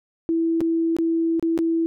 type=tone with dropouts; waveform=sine; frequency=329.6 Hz; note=E4; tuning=in tune; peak=-18 dBFS; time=0.29-1.86 s; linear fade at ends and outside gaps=0 ms; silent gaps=0.606-0.613 / 0.966-0.986 / 1.396-1.426 / 1.577-1.589 s; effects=none